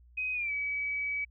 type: tone with pitch glide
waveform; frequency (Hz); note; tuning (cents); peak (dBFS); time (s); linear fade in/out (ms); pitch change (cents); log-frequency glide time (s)
sine; 2516 to 2281; D#7 to C#7; +19 to +49; -30; 0.17-1.25; 10; -170; 0.33-0.52
effects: added 60 Hz sine -55 dBFS peak until 1.3 s